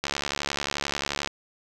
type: click train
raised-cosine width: 0.2 ms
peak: -9 dBFS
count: 89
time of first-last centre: 0.04-1.274 s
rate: 71.3 Hz
effects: none